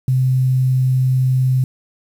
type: tone with quantisation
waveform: sine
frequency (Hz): 129.4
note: C3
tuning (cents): -19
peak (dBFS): -12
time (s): 0.08-1.64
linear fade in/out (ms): 2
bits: 7
effects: none